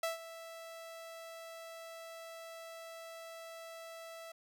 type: tone with ADSR envelope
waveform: sawtooth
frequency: 659.3 Hz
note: E5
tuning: in tune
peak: -28 dBFS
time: 0.03-4.32 s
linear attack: 4 ms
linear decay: 140 ms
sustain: -15 dB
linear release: 6 ms
effects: none